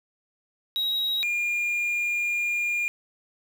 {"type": "tone pair in turn", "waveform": "triangle", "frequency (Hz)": [3822, 2413], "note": ["A#7", "D7"], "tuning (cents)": [43, 46], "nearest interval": "minor sixth", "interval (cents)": 797, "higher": "first", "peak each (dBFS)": -22, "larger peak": "neither", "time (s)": [[0.76, 1.23], [1.23, 2.88]], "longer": "second", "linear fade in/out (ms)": 0, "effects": ["8-bit"]}